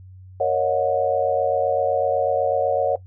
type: chord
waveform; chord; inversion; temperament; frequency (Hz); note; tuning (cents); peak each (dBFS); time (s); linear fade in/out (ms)
sine; D# minor seventh; second; equal with one note detuned; 466.2 / 554.4 / 622.3 / 729.4; A#4 / C#5 / D#5 / F#5; 0 / 0 / 0 / -25; -25 / -20 / -25 / -23; 0.4-2.96; 5
effects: noise-tail reverb RT60 0.1 s tail -17 dB re dry + added 93 Hz sine -40 dBFS peak until 3.06 s